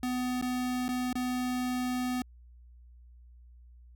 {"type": "tone with dropouts", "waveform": "square", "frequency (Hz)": 250.6, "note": "B3", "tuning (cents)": 25, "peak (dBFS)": -30, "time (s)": [0.03, 2.22], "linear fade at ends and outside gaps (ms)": 2, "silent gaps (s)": [[0.414, 0.424], [0.882, 0.889], [1.129, 1.154]], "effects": ["added 60 Hz sine -51 dBFS peak until 3.95 s"]}